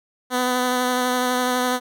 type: tone with vibrato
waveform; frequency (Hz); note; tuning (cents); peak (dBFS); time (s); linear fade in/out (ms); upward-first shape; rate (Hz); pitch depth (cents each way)
10% pulse; 250.4; B3; +24; -11; 0.3-1.8; 50; sine; 12; 14
effects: none